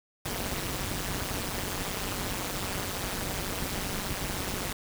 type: noise with amplitude modulation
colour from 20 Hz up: pink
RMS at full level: -29 dBFS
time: 0.25-4.73 s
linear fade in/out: 5 ms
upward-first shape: sine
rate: 190 Hz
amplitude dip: 95%
effects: none